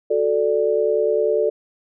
sine chord, D major, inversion first, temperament equal, 370 / 440 / 587.3 Hz, F#4 / A4 / D5, 0 / 0 / 0 cents, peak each -24 / -18 / -21 dBFS, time 0.1-1.5 s, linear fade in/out 10 ms, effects none

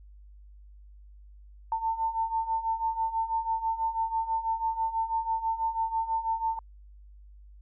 sine beating tone pair, 895 / 901.1 Hz, A5 / A5, +29 / +41 cents, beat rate 6.1 Hz, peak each -32 / -28 dBFS, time 1.72-6.59 s, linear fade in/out 2 ms, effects added 50 Hz sine -48 dBFS peak until 7.61 s

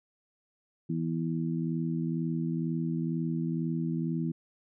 harmonic tone, 82.1 Hz, E2, 6 cents flat, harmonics 2 / 3 / 4, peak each -30 / -34 / -36 dBFS, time 0.89-4.32 s, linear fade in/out 10 ms, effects none

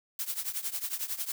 blue noise with tremolo, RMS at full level -31 dBFS, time 0.19-1.32 s, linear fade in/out 2 ms, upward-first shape triangle, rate 11 Hz, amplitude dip 90%, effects none

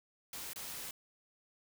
white noise with dropouts, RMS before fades -44 dBFS, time 0.33-0.91 s, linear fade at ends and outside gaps 2 ms, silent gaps 0.533-0.559 s, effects none

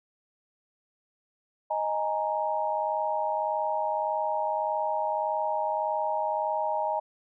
sine chord, D# suspended fourth, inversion none, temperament equal, 622.3 / 830.6 / 932.3 Hz, D#5 / G#5 / A#5, 0 / 0 / 0 cents, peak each -30 dBFS, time 1.7-7 s, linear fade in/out 10 ms, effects none

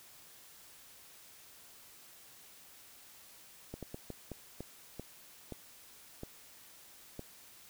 slowing click train, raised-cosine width 2 ms, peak -28 dBFS, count 10, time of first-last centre 3.74-7.194 s, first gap 87 ms, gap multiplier 1.35, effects white hiss -57 dBFS RMS until 7.69 s

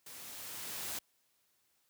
white noise with level ramp, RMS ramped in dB -50 to -39 dBFS, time 0.06-0.99 s, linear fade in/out 5 ms, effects white hiss -75 dBFS RMS until 1.89 s + high-pass 60 Hz 12 dB/octave

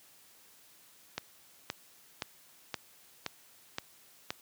click train, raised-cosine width 0.2 ms, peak -16 dBFS, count 7, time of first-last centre 1.18-4.305 s, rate 1.92 Hz, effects white hiss -60 dBFS RMS until 4.41 s + high-pass 80 Hz 12 dB/octave

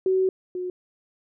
sine tone pair in turn, 376.6 / 363.2 Hz, F#4 / F#4, +31 / -32 cents, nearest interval minor second, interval 63 cents, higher first, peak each -18 / -27 dBFS, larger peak first, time 0.06-0.29 / 0.55-0.7 s, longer first, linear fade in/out 2 ms, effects none

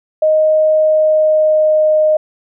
sine tone with pitch glide, 622.3 to 617.6 Hz, D#5 to D#5, 0 to -13 cents, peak -8 dBFS, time 0.22-2.17 s, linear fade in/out 5 ms, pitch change -13 cents, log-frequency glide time 0.74-1.92 s, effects none

